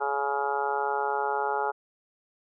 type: harmonic tone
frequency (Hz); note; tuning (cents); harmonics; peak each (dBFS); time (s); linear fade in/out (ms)
140.6; C#3; +25; 3 / 4 / 5 / 6 / 7 / 8 / 9 / 10; -32 / -37 / -37 / -28 / -37 / -41 / -36 / -35; 0-1.72; 20
effects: none